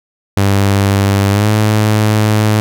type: tone with pitch glide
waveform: sawtooth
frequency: 99.3 to 107.04 Hz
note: G2 to A2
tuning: +23 to -47 cents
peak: -5 dBFS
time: 0.37-2.6 s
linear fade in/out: 0 ms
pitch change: +130 cents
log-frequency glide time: 1.3-1.49 s
effects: none